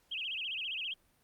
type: tone with vibrato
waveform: sine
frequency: 2870 Hz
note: F7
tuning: 47 cents sharp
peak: -35 dBFS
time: 0.11-0.94 s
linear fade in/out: 10 ms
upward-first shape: sine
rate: 15 Hz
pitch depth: 230 cents each way
effects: pink hiss -70 dBFS RMS until 1.23 s + Opus 48 kbps